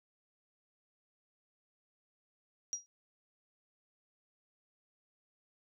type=tone with exponential decay; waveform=sine; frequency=5730 Hz; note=F8; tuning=44 cents sharp; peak=-30 dBFS; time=2.73-2.86 s; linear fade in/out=0 ms; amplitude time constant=28 ms; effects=none